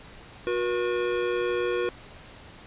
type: tone pair together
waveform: square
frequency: 362.7 / 480.8 Hz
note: F#4 / B4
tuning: -34 / -46 cents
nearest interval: perfect fourth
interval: 488 cents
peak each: -28 dBFS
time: 0.47-1.89 s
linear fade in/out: 0 ms
effects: pink hiss -47 dBFS RMS until 2.66 s + resampled to 8000 Hz